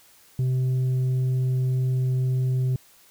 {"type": "tone with tanh clipping", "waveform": "triangle", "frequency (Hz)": 128.7, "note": "C3", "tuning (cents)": -28, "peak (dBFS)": -21, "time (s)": [0.39, 2.76], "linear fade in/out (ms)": 2, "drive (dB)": 8, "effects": ["white hiss -55 dBFS RMS until 3.1 s"]}